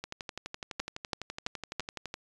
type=two click trains; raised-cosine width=0.2 ms; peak=-14 / -20 dBFS; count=4 / 26; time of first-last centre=0.8-1.797 / 0.04-2.141 s; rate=3.01 / 11.9 Hz; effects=resampled to 24000 Hz

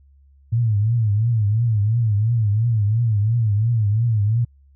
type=tone with vibrato; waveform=sine; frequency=110.1 Hz; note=A2; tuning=2 cents sharp; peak=-15 dBFS; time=0.52-4.45 s; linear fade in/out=10 ms; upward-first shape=triangle; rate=2.9 Hz; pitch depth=170 cents each way; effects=added 69 Hz sine -49 dBFS peak until 4.75 s

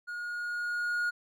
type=tone with level ramp; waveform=triangle; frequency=1437 Hz; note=F6; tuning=49 cents sharp; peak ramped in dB=-34 to -25 dBFS; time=0.07-1.11 s; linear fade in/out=20 ms; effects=none

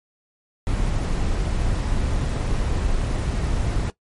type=noise; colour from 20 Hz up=brown; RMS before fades=-22 dBFS; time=0.67-3.9 s; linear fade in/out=0 ms; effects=noise-tail reverb RT60 0.1 s tail -17 dB re dry + MP3 48 kbps

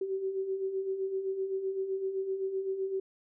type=beating tone pair; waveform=sine; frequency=377.9 / 385.7 Hz; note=F#4 / G4; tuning=+37 / -28 cents; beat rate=7.8 Hz; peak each=-39 / -31 dBFS; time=0.01-3 s; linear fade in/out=5 ms; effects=none

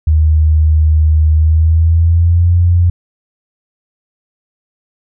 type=tone with pitch glide; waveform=sine; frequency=77.78 to 87.31 Hz; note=D#2 to F2; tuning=0 to 0 cents; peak=-6 dBFS; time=0.07-2.9 s; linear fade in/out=5 ms; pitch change=+200 cents; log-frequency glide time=1.34-2.53 s; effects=none

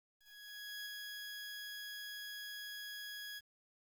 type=tone with ADSR envelope; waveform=20% pulse; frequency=1666 Hz; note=G#6; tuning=5 cents sharp; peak=-38 dBFS; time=0.18-3.41 s; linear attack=680 ms; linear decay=6 ms; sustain=-2 dB; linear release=34 ms; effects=11-bit

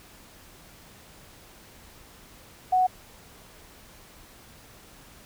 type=tone; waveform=sine; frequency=740 Hz; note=F#5; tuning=in tune; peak=-18 dBFS; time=2.72-2.87 s; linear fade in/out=10 ms; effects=pink hiss -51 dBFS RMS until 5.25 s

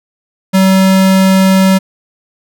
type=tone; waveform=square; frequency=190.4 Hz; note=F#3; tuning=50 cents sharp; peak=-6 dBFS; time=0.53-1.79 s; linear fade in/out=20 ms; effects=none

